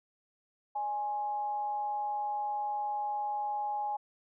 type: tone with amplitude modulation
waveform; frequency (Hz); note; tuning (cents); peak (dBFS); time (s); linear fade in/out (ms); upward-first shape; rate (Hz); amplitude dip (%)
sine; 830.6; G#5; 0; -29; 0.75-3.97; 10; sine; 237; 40
effects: none